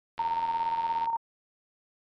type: click train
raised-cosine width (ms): 0.3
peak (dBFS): -26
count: 75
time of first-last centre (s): 0.18-1.057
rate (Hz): 84.4
type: tone with tremolo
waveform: sine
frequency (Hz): 918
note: A#5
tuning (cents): -27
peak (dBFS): -24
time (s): 0.19-1.17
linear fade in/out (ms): 5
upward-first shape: square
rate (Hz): 17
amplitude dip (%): 45
effects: MP3 96 kbps